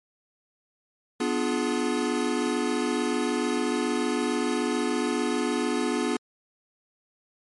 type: chord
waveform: square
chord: B diminished seventh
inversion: none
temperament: equal with one note detuned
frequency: 246.9 / 293.7 / 349.2 / 423.8 Hz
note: B3 / D4 / F4 / Ab4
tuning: 0 / 0 / 0 / +35 cents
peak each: -29 / -31 / -31 / -31 dBFS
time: 1.2-6.17 s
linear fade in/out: 5 ms
effects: MP3 48 kbps